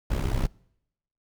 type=noise with amplitude modulation; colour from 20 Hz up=brown; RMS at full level=-22 dBFS; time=0.1-0.47 s; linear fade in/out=10 ms; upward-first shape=sine; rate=65.7 Hz; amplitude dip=80%; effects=noise-tail reverb RT60 0.8 s tail -26 dB re dry